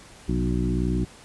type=harmonic tone with a mistuned harmonic; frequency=61.1 Hz; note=B1; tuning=18 cents flat; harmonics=1 / 2 / 3 / 4 / 5 / 6; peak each=-26 / -29 / -27 / -31 / -30 / -33 dBFS; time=0.28-1.05 s; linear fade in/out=10 ms; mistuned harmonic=2; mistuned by=+50 cents; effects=pink hiss -48 dBFS RMS until 1.24 s + resampled to 24000 Hz